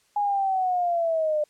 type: linear sweep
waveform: sine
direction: down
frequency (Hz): 830.6 to 595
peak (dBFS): -21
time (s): 0.16-1.44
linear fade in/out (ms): 5
effects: white hiss -64 dBFS RMS until 1.49 s + low-pass 9000 Hz 12 dB/octave